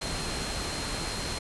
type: tone in noise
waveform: sine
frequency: 4186 Hz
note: C8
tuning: in tune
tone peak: -39 dBFS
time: 0.01-1.39 s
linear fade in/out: 10 ms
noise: pink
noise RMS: -33 dBFS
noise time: 0.01-1.39 s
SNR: -9 dB
effects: resampled to 24000 Hz